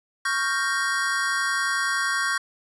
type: chord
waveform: square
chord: G half-diminished seventh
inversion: second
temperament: equal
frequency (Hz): 1108.7 / 1396.9 / 1568 / 1864.7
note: Db6 / F6 / G6 / Bb6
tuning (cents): 0 / 0 / 0 / 0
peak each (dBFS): -29 / -31 / -27 / -29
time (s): 0.25-2.38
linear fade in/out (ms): 5
effects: resampled to 24000 Hz